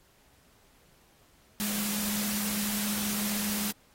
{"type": "tone in noise", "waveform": "sine", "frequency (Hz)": 207.7, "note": "G#3", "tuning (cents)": 0, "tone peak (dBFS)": -32, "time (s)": [1.6, 3.71], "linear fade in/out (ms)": 0, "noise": "white", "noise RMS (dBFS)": -33, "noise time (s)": [1.6, 3.71], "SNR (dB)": -2, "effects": ["pink hiss -63 dBFS RMS until 3.94 s", "AAC 48 kbps"]}